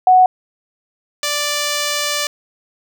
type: tone pair in turn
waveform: sine / 5% pulse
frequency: 740 / 587.3 Hz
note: F#5 / D5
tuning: 0 / 0 cents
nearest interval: major third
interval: 400 cents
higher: first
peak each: -6 dBFS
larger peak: neither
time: 0.07-0.26 / 1.23-2.27 s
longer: second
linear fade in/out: 2 ms
effects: none